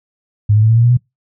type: tone with pitch steps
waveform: sine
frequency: 104.3 / 107.29 / 110.37 / 113.54 / 116.8 / 120.16 / 123.61 Hz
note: G#2 / A2 / A2 / A#2 / A#2 / B2 / B2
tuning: +8 / -43 / +6 / -45 / +4 / -47 / +2 cents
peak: -7 dBFS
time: 0.49-0.973 s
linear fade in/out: 10 ms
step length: 69 ms
effects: noise-tail reverb RT60 0.2 s tail -26 dB re dry